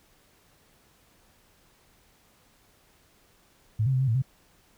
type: tone with pitch steps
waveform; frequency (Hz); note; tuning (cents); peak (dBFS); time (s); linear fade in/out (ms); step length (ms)
sine; 108.6 / 133.4 / 129.2 / 133.8 / 112.4 / 131.5; A2 / C3 / C3 / C3 / A2 / C3; -22 / +34 / -21 / +39 / +37 / +9; -21; 3.79-4.222; 10; 72
effects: pink hiss -62 dBFS RMS until 4.77 s